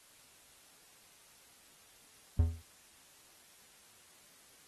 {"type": "tone with exponential decay", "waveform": "triangle", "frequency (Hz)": 82.41, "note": "E2", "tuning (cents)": 0, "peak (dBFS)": -16, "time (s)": [2.39, 2.62], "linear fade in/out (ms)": 5, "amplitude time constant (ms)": 49, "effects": ["white hiss -61 dBFS RMS until 4.67 s", "AAC 32 kbps"]}